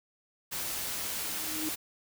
white noise, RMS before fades -35 dBFS, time 0.51-1.76 s, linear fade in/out 20 ms
sine tone with exponential growth, 311.1 Hz, D#4, in tune, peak -31 dBFS, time 1.09-1.69 s, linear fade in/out 0 ms, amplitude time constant 130 ms
effects none

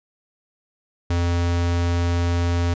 square tone, 86.4 Hz, F2, 18 cents flat, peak -19 dBFS, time 1.1-2.74 s, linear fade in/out 5 ms, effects resampled to 16000 Hz

